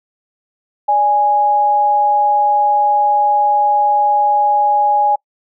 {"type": "tone pair together", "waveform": "sine", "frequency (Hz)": [586, 828.7], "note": ["D5", "G#5"], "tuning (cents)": [-4, -4], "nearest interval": "tritone", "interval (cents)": 600, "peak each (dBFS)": [-22, -10], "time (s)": [0.88, 5.16], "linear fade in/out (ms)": 10, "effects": ["noise-tail reverb RT60 0.1 s tail -26 dB re dry"]}